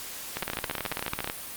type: two click trains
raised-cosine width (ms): 0.3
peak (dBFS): -13 / -13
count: 13 / 18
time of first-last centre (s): 0.43-1.275 / 0.37-1.299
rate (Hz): 14.2 / 18.3
effects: white hiss -39 dBFS RMS until 1.56 s + Opus 48 kbps